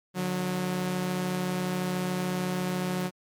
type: tone pair together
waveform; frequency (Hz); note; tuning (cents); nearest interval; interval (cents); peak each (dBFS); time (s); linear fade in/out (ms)
sawtooth; 148.6 / 182.54; D3 / F#3; +21 / -23; major third; 356; -31 / -24; 0.14-3.11; 50
effects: MP3 96 kbps